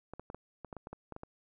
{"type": "clicks", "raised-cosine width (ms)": 1, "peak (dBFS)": -29, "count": 12, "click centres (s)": [0.136, 0.196, 0.301, 0.346, 0.647, 0.728, 0.767, 0.871, 0.93, 1.123, 1.164, 1.234], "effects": []}